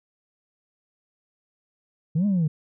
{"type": "linear two-way sweep", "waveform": "sine", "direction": "up then down", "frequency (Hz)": [146.3, 211, 146.3], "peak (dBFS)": -17, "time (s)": [2.15, 2.48], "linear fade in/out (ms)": 10, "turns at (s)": 2.26, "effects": ["tanh soft clip ceiling -17 dBFS"]}